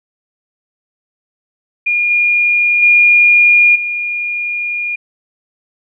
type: tone with level steps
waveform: sine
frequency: 2424 Hz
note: D#7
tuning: 46 cents flat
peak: -11 / -9 / -5 / -16 dBFS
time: 1.86-4.96 s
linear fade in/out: 10 ms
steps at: 2.1 / 2.82 / 3.75 s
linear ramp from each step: 10 ms
effects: none